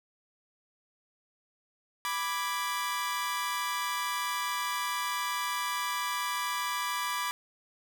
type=chord; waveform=sawtooth; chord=G# diminished; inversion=first; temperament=equal; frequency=987.8 / 1174.7 / 1661.2 Hz; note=B5 / D6 / G#6; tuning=0 / 0 / 0 cents; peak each=-30 / -30 / -35 dBFS; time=2.05-7.31 s; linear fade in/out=0 ms; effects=none